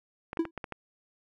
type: clicks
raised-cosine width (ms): 0.5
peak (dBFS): -21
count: 6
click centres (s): 0.331 / 0.372 / 0.453 / 0.577 / 0.642 / 0.723
type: tone with exponential decay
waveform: triangle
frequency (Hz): 329.6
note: E4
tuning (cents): 0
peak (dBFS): -18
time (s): 0.39-0.51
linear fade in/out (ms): 5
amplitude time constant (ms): 24
effects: none